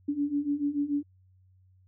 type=beating tone pair; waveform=sine; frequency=283.7 / 290.6 Hz; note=C#4 / D4; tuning=+40 / -18 cents; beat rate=6.9 Hz; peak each=-31 / -28 dBFS; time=0.08-1.03 s; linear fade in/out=10 ms; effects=added 93 Hz sine -58 dBFS peak until 1.87 s